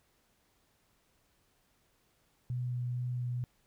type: tone with vibrato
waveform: sine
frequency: 123.47 Hz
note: B2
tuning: in tune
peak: -32 dBFS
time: 2.5-3.44 s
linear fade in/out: 0 ms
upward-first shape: sine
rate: 2.2 Hz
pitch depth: 10 cents each way
effects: pink hiss -72 dBFS RMS until 3.66 s